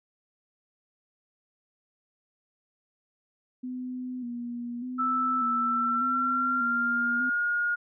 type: tone with vibrato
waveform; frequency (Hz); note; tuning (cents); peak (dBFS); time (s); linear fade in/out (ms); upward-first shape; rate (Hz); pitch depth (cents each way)
sine; 246; B3; -7; -32; 3.63-7.3; 10; square; 0.84; 45
type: tone with pitch glide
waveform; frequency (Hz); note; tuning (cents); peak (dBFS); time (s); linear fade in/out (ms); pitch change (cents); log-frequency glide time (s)
sine; 1318.5 to 1429.6; E6 to F6; 0 to +40; -24; 4.98-7.76; 20; +140; 5.51-7.38
effects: none